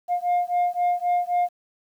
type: beating tone pair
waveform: sine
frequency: 707 / 710.8 Hz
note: F5 / F5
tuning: +21 / +30 cents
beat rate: 3.8 Hz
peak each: -21 dBFS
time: 0.08-1.49 s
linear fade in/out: 50 ms
effects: tanh soft clip ceiling -17 dBFS + 9-bit